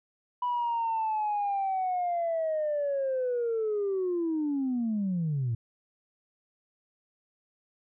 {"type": "linear sweep", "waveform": "sine", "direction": "down", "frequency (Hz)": [987.8, 110], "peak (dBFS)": -25, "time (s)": [0.42, 5.55], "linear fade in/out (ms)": 5, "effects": ["tanh soft clip ceiling -23 dBFS"]}